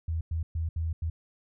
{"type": "tone bursts at uneven times", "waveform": "sine", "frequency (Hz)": 81.5, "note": "E2", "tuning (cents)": -19, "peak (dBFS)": -27, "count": 5, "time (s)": [[0.08, 0.21], [0.31, 0.43], [0.55, 0.69], [0.76, 0.93], [1.02, 1.1]], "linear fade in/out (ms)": 5, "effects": []}